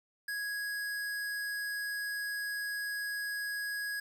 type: tone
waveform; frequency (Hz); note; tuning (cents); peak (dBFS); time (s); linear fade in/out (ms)
square; 1661.2; G#6; 0; -35; 0.28-4; 5
effects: 11-bit